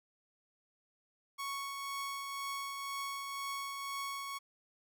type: tone with tremolo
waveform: sawtooth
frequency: 1108.7 Hz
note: C#6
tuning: in tune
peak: -33 dBFS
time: 1.38-4.39 s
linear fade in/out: 20 ms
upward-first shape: triangle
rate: 2 Hz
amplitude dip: 35%
effects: none